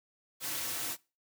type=noise with comb filter; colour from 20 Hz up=white; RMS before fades=-36 dBFS; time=0.4-0.97 s; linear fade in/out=50 ms; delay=4.9 ms; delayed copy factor=-0.6; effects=noise-tail reverb RT60 0.3 s tail -22 dB re dry + high-pass 100 Hz 12 dB/octave

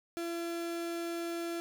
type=tone; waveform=35% pulse; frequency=338.6 Hz; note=E4; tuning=46 cents sharp; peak=-33 dBFS; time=0.17-1.6 s; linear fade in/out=0 ms; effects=none

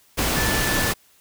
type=tone in noise; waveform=sine; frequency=1749 Hz; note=A6; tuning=11 cents flat; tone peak=-26 dBFS; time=0.35-0.92 s; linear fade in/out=20 ms; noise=pink; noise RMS=-22 dBFS; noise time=0.17-0.94 s; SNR=-7 dB; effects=white hiss -57 dBFS RMS until 1.2 s

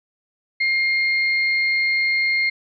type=tone pair together; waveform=sine; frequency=2124 / 4248 Hz; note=C7 / C8; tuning=+25 / +25 cents; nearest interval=octave; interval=1200 cents; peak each=-17 / -28 dBFS; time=0.6-2.5 s; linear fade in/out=10 ms; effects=none

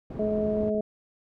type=low-pass noise; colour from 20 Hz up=white; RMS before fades=-38 dBFS; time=0.1-0.7 s; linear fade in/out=5 ms; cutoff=310 Hz; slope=12 dB/octave
type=harmonic tone; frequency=212.7 Hz; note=G#3; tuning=42 cents sharp; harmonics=1 / 2 / 3; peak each=-28 / -28 / -28 dBFS; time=0.19-0.81 s; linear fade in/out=5 ms
type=clicks; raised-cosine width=2 ms; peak=-28 dBFS; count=4; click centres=0.569 / 0.634 / 0.749 / 0.781 s
effects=none

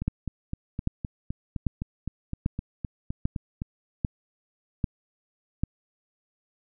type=two click trains; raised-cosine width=5 ms; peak=-12 / -18 dBFS; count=8 / 15; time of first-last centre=0.08-5.636 / 0.02-3.619 s; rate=1.26 / 3.89 Hz; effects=none

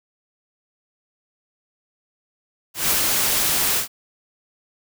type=noise with ADSR envelope; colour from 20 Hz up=white; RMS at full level=-18 dBFS; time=2.74-3.88 s; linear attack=160 ms; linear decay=39 ms; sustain=-2 dB; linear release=110 ms; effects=none

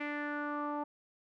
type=tone with low-pass filter sweep; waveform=sawtooth; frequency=293.7 Hz; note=D4; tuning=in tune; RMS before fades=-37 dBFS; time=0-0.84 s; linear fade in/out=10 ms; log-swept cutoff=2200 to 950 Hz; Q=4.6; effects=none

